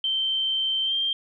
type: tone with pitch glide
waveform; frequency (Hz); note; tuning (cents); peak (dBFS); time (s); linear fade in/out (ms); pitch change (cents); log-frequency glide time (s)
sine; 3117 to 3175; G7 to G7; -11 to +21; -22; 0.04-1.13; 2; +32; 0.84-0.94
effects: none